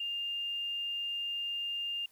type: tone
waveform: sine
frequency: 2806 Hz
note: F7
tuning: 8 cents sharp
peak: -33 dBFS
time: 0-2.06 s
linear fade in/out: 5 ms
effects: white hiss -66 dBFS RMS until 2.11 s